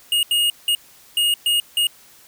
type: tone bursts at uneven times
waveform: square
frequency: 2860 Hz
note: F7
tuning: 41 cents sharp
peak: -16 dBFS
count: 6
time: 0.12-0.23 / 0.31-0.5 / 0.68-0.75 / 1.17-1.34 / 1.46-1.6 / 1.77-1.87 s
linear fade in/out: 2 ms
effects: white hiss -49 dBFS RMS until 2.27 s